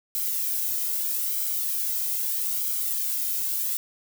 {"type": "noise with flanger", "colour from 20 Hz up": "violet", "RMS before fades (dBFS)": -27, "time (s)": [0.15, 3.77], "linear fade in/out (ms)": 0, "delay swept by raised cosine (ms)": [1.1, 1.78], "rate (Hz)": 0.79, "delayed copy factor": -0.55, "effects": []}